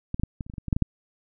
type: clicks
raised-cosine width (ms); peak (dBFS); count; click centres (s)
5; -15 / -15 / -11 / -19 / -30 / -25 / -28 / -21 / -19 / -8 / -12 / -7; 12; 0.144 / 0.197 / 0.235 / 0.408 / 0.465 / 0.499 / 0.538 / 0.582 / 0.683 / 0.728 / 0.765 / 0.823
effects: none